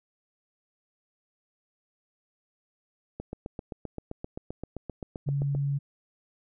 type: click train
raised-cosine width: 2 ms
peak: -22 dBFS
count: 19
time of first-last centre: 3.2-5.55 s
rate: 7.66 Hz
type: tone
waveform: sine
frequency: 140.7 Hz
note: C#3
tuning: 26 cents sharp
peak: -25 dBFS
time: 5.26-5.79 s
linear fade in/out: 20 ms
effects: none